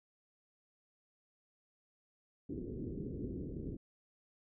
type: low-pass noise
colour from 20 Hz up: white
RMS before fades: -42 dBFS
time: 2.49-3.77 s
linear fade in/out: 10 ms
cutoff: 410 Hz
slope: 48 dB/octave
effects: none